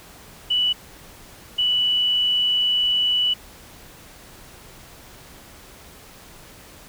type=tone bursts at uneven times; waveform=sine; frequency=2960 Hz; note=F#7; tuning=in tune; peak=-17 dBFS; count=2; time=0.5-0.73 / 1.58-3.34 s; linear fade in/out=10 ms; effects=pink hiss -45 dBFS RMS until 6.88 s